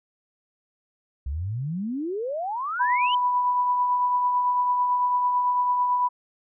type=exponential sweep; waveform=sine; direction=up; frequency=63.7 to 3136 Hz; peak=-26 dBFS; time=1.26-3.15 s; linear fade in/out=5 ms
type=tone with tremolo; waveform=sine; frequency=987.8 Hz; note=B5; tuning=in tune; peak=-18 dBFS; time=2.79-6.09 s; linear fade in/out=20 ms; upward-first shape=triangle; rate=9 Hz; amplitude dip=35%
effects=none